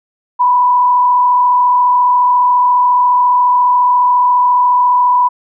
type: tone with frequency modulation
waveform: sine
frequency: 987.8 Hz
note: B5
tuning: in tune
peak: -7 dBFS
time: 0.39-5.29 s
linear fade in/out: 20 ms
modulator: 34.4 Hz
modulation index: 0.48
effects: none